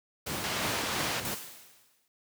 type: noise with tremolo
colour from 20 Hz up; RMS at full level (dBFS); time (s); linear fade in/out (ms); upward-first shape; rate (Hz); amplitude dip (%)
pink; -33; 0.26-1.35; 10; sine; 2.9; 40
type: band-pass noise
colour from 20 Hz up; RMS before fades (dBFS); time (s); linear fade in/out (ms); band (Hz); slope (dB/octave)
pink; -34; 0.44-1.2; 0; 650 to 6000; 12
type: clicks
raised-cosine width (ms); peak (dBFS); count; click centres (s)
2; -24; 2; 0.836 / 0.84
type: noise with exponential decay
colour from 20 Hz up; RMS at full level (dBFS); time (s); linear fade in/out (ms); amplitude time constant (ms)
white; -35; 1.25-2.08; 1; 180
effects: high-pass 100 Hz 12 dB/octave